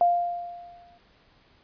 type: tone with exponential decay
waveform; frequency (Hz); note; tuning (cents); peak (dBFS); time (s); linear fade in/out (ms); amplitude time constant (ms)
sine; 698.5; F5; 0; -15; 0.01-0.98; 1; 210
effects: pink hiss -60 dBFS RMS until 1.63 s + resampled to 11025 Hz